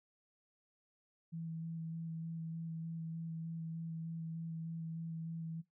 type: tone with vibrato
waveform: sine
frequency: 163.7 Hz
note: E3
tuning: 12 cents flat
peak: -40 dBFS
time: 1.32-5.62 s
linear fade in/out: 20 ms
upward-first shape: square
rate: 3.3 Hz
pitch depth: 11 cents each way
effects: noise-tail reverb RT60 0.2 s tail -20 dB re dry